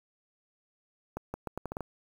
accelerating click train, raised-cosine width 1 ms, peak -21 dBFS, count 8, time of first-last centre 1.17-1.807 s, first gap 170 ms, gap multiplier 0.78, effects 8-bit

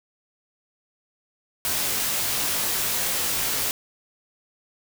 white noise with comb filter, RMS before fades -25 dBFS, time 1.65-3.71 s, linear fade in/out 0 ms, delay 20 ms, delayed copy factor -0.6, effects none

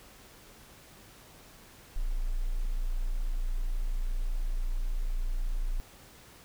sine tone, 29.14 Hz, A#0, in tune, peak -27 dBFS, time 1.96-5.8 s, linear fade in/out 0 ms, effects pink hiss -54 dBFS RMS until 6.44 s

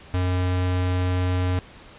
square tone, 90.9 Hz, F#2, 30 cents flat, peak -21 dBFS, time 0.14-1.59 s, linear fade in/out 0 ms, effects pink hiss -46 dBFS RMS until 1.98 s + resampled to 8000 Hz

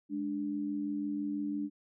sine tone pair together, 207.7 / 293.7 Hz, G#3 / D4, 0 / 0 cents, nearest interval tritone, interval 600 cents, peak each -38 / -33 dBFS, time 0.09-1.7 s, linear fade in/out 50 ms, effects none

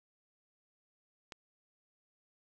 click, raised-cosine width 0.2 ms, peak -27 dBFS, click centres 1.322 s, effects none

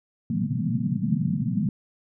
white band-pass noise, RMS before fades -25 dBFS, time 0.3-1.69 s, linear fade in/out 2 ms, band 110 to 240 Hz, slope 96 dB/octave, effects none

